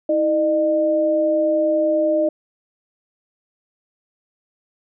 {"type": "tone pair together", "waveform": "sine", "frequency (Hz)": [322.1, 608], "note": ["E4", "D#5"], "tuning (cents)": [-40, -40], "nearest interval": "major seventh", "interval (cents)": 1100, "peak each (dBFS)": [-21, -16], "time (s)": [0.09, 2.29], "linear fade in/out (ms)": 5, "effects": []}